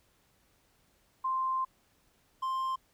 sine / triangle tone pair in turn, 1046.5 / 1050.6 Hz, C6 / C6, 0 / +7 cents, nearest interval unison, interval 7 cents, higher second, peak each -28 dBFS, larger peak neither, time 1.24-1.65 / 2.42-2.76 s, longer first, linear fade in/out 10 ms, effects pink hiss -69 dBFS RMS until 2.93 s

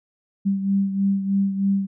sine beating tone pair, 196 / 199.2 Hz, G3 / G3, 0 / +28 cents, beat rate 3.2 Hz, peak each -19 / -26 dBFS, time 0.45-1.87 s, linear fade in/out 20 ms, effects none

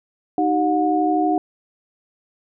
sine tone cluster, 310.2 / 382.4 / 724 Hz, D#4 / G4 / F#5, -5 / -43 / -38 cents, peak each -19 / -25 / -19 dBFS, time 0.38-1.38 s, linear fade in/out 2 ms, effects none

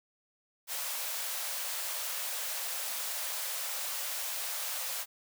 white high-pass noise, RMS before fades -36 dBFS, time 0.67-5.06 s, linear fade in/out 50 ms, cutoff 490 Hz, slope 96 dB/octave, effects none

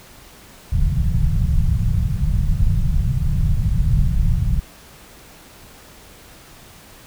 pink low-pass noise, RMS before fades -17 dBFS, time 0.72-4.6 s, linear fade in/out 5 ms, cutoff 170 Hz, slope 48 dB/octave, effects pink hiss -44 dBFS RMS until 7.06 s

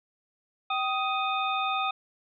sine tone cluster, 772 / 1249 / 2503 / 3623 Hz, G5 / D#6 / D#7 / A7, -27 / +6 / +10 / +50 cents, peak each -30 / -29 / -33 / -35 dBFS, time 0.7-1.91 s, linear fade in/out 5 ms, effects none

